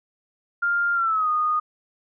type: tone with pitch glide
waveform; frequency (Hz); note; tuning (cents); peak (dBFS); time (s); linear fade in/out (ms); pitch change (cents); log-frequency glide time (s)
sine; 1400 to 1232.9; F6 to D#6; +4 to -16; -19; 0.62-1.6; 10; -220; 0.94-1.29
effects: none

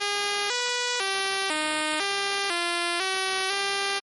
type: tone with pitch steps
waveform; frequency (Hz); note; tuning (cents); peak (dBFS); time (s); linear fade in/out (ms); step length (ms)
5% pulse; 407.6 / 489.7 / 388.5 / 307.6 / 397.7 / 345.2 / 380.1 / 396.5; G#4 / B4 / G4 / D#4 / G4 / F4 / F#4 / G4; -32 / -15 / -16 / -20 / +25 / -20 / +47 / +20; -13; 0-4; 20; 500
effects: MP3 48 kbps

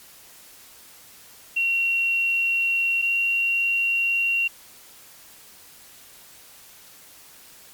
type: tone pair in turn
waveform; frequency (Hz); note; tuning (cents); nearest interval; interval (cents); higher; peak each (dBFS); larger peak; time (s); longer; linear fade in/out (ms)
sine; 2739 / 2751; F7 / F7; -34 / -27; unison; 7; second; -19; neither; 1.56-3.02 / 3.02-4.48; neither; 10
effects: white hiss -48 dBFS RMS until 7.73 s + MP3 96 kbps

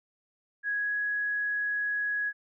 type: tone with pitch glide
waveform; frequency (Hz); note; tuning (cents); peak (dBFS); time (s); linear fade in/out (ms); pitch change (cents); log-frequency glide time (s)
sine; 1661.2 to 1670.8; G#6 to G#6; 0 to +10; -27; 0.63-2.33; 50; +10; 0.74-0.95
effects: none

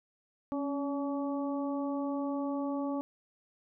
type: harmonic tone with a mistuned harmonic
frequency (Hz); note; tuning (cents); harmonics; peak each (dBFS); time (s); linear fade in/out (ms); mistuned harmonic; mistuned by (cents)
284.2; C#4; +43; 1 / 2 / 3 / 4; -32 / -38 / -42 / -44; 0.52-3.01; 0; 1; -38
effects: none

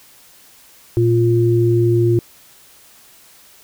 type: tone pair together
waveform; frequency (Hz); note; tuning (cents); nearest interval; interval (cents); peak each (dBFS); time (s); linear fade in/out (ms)
sine; 116.54 / 349; A#2 / F4; 0 / -1; octave + perfect fifth; 1899; -14; 0.97-2.19; 0
effects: white hiss -47 dBFS RMS until 3.63 s

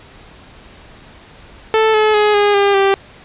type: tone with pitch steps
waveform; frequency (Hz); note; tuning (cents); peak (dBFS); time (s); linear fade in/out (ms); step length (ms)
sawtooth; 440 / 430 / 420.1 / 410.5 / 401.2 / 392; A4 / A4 / G#4 / G#4 / G4 / G4; 0 / -40 / +20 / -20 / +40 / 0; -6; 1.74-2.94; 0; 200
effects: pink hiss -41 dBFS RMS until 3.24 s + resampled to 8000 Hz

